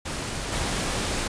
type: noise with level steps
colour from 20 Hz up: pink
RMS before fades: -31 / -27 dBFS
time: 0.05-1.28 s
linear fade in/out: 10 ms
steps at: 0.52 s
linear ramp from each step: 5 ms
effects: resampled to 22050 Hz